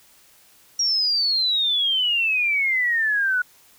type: exponential sweep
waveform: sine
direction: down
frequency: 5670 to 1455 Hz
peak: -18 dBFS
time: 0.79-3.42 s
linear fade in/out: 5 ms
effects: white hiss -54 dBFS RMS until 3.78 s